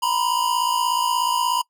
square tone pair together, 953.3 / 1010 Hz, A#5 / B5, +39 / +39 cents, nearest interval minor second, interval 100 cents, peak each -22 / -23 dBFS, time 0.02-1.62 s, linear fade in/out 10 ms, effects noise-tail reverb RT60 0.1 s tail -23 dB re dry

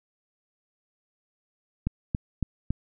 click train, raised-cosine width 5 ms, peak -13 dBFS, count 4, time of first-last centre 1.87-2.706 s, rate 3.59 Hz, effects none

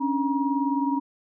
sine tone cluster, 273.8 / 293.1 / 952 Hz, C#4 / D4 / A#5, -21 / -3 / +36 cents, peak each -24 / -29 / -27 dBFS, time 0-1 s, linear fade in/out 20 ms, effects none

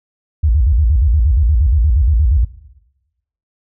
sine tone with vibrato, 64.9 Hz, C2, 13 cents flat, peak -9 dBFS, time 0.43-2.45 s, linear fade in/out 10 ms, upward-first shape square, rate 8.5 Hz, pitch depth 290 cents each way, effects noise-tail reverb RT60 1.0 s tail -18 dB re dry

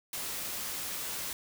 white noise, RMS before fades -37 dBFS, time 0.13-1.33 s, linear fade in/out 2 ms, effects none

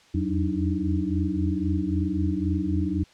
sine tone cluster, 82.8 / 86.6 / 184.9 / 292.3 / 314.6 Hz, E2 / F2 / F#3 / D4 / D#4, +8 / -14 / -1 / -8 / +19 cents, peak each -29 dBFS, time 0.14-3.04 s, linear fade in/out 10 ms, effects white hiss -55 dBFS RMS until 3.13 s + low-pass 5000 Hz 12 dB/octave

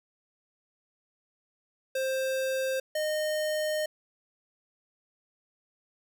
square tone pair in turn, 527 / 614.1 Hz, C5 / D#5, +12 / -23 cents, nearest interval minor third, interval 265 cents, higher second, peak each -28 dBFS, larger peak neither, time 1.95-2.8 / 2.95-3.86 s, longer second, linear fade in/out 5 ms, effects none

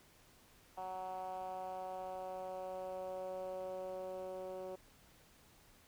10% pulse tone with band-pass filter sweep, 186.1 Hz, F#3, 10 cents sharp, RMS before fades -44 dBFS, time 0.77-4.76 s, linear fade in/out 10 ms, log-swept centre 790 to 470 Hz, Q 3.7, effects pink hiss -65 dBFS RMS until 5.87 s

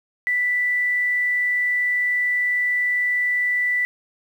sine tone with quantisation, 1975.5 Hz, B6, in tune, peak -18 dBFS, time 0.27-3.85 s, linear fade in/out 0 ms, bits 8, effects none

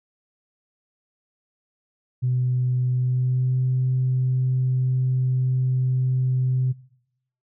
sine tone with pitch glide, 125.8 to 128.44 Hz, B2 to C3, +32 to -32 cents, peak -18 dBFS, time 2.22-6.73 s, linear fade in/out 20 ms, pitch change +36 cents, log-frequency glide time 2.94-3.62 s, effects noise-tail reverb RT60 0.8 s tail -22 dB re dry + tanh soft clip ceiling -14 dBFS

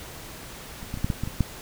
clicks, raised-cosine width 5 ms, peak -26 / -18 / -23 / -11 / -12 / -15 / -19 / -8 dBFS, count 8, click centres 0.829 / 0.941 / 0.974 / 1.045 / 1.102 / 1.236 / 1.275 / 1.407 s, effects pink hiss -41 dBFS RMS until 1.61 s

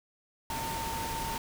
sine tone in noise, 907 Hz, A#5, 48 cents flat, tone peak -35 dBFS, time 0.5-1.38 s, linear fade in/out 2 ms, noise pink, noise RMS -37 dBFS, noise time 0.5-1.38 s, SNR -1 dB, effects none

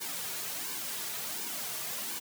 white noise with flanger, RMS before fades -37 dBFS, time 0-2.2 s, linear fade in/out 20 ms, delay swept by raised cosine 1.5 to 3.9 ms, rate 1.4 Hz, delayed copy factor -0.7, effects high-pass 150 Hz 12 dB/octave

